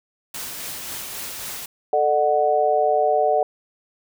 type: noise with tremolo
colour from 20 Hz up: white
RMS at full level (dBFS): -31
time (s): 0.34-1.66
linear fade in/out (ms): 5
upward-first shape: sine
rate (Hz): 3.7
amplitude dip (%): 25
type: chord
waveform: sine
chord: D major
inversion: second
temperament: equal with one note detuned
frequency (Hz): 440 / 601.8 / 740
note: A4 / D5 / F#5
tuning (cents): 0 / +42 / 0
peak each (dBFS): -22 / -20 / -19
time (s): 1.93-3.43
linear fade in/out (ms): 2
effects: none